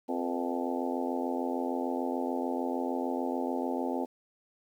harmonic tone with a mistuned harmonic, 86.7 Hz, F2, 12 cents flat, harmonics 3 / 4 / 5 / 6 / 7 / 8 / 9 / 10, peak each -33 / -37 / -39 / -39 / -40 / -41 / -40 / -40 dBFS, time 0.08-4.06 s, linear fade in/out 20 ms, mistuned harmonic 6, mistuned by -65 cents, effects 10-bit

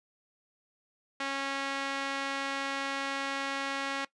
sawtooth tone with band-pass filter, 274.6 Hz, C#4, 16 cents flat, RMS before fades -34 dBFS, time 1.2-4.05 s, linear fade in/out 5 ms, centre 2100 Hz, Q 0.82, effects noise-tail reverb RT60 0.1 s tail -20 dB re dry + resampled to 22050 Hz

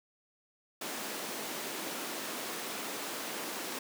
pink high-pass noise, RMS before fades -39 dBFS, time 0.81-3.79 s, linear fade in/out 5 ms, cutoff 230 Hz, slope 24 dB/octave, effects none

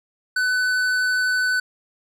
triangle tone with tanh clipping, 1502 Hz, F#6, 26 cents sharp, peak -20 dBFS, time 0.36-1.6 s, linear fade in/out 5 ms, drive 16 dB, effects none

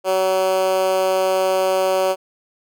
10% pulse tone with high-pass filter, 188.4 Hz, F#3, 32 cents sharp, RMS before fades -18 dBFS, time 0.04-2.16 s, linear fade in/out 50 ms, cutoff 480 Hz, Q 6.8, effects none

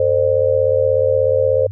sine tone with amplitude modulation, 523.3 Hz, C5, in tune, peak -8 dBFS, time 0-1.67 s, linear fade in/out 5 ms, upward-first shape sine, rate 76.6 Hz, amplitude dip 90%, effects added 99 Hz sine -25 dBFS peak until 1.71 s

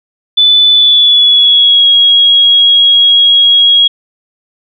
sine tone with pitch glide, 3492 to 3302 Hz, A7 to G#7, -14 to -11 cents, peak -3 dBFS, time 0.37-3.88 s, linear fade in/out 10 ms, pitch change -97 cents, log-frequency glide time 0.72-1.87 s, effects none

